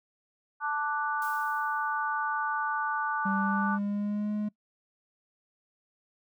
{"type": "chord", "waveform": "sine", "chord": "D major", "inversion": "second", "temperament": "equal", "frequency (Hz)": [880, 1174.7, 1480], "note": ["A5", "D6", "F#6"], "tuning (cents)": [0, 0, 0], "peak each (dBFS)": -32, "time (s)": [0.6, 3.79], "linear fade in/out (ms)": 50}
{"type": "noise with exponential decay", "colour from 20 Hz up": "blue", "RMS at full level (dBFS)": -45, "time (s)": [1.22, 2.24], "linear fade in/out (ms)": 0, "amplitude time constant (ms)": 220}
{"type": "tone with pitch glide", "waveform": "triangle", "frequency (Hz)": [196, 210.1], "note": ["G3", "G#3"], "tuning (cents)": [0, 20], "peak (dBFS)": -26, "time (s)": [3.25, 4.49], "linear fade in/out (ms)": 10, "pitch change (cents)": 120, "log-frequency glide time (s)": [3.36, 4.32]}
{"effects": ["noise-tail reverb RT60 0.1 s tail -22 dB re dry"]}